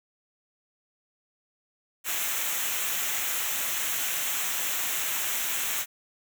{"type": "noise with comb filter", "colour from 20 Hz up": "white", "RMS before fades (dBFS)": -29, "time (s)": [2.04, 5.86], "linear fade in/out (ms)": 50, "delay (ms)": 0.21, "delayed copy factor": -0.65, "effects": []}